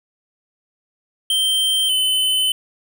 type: tone pair in turn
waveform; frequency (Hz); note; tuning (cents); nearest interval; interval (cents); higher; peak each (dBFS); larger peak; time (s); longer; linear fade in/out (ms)
square; 3134 / 3036; G7 / F#7; -1 / +44; minor second; 55; first; -16; neither; 1.3-1.89 / 1.89-2.52; second; 2
effects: none